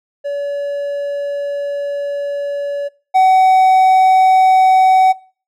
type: tone pair in turn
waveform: triangle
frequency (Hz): 570 / 753.5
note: C#5 / F#5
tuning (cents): +48 / +31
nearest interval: perfect fourth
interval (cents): 483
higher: second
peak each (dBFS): -16 / -5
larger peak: second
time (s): 0.24-2.89 / 3.14-5.13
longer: first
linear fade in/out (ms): 20
effects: noise-tail reverb RT60 0.4 s tail -23 dB re dry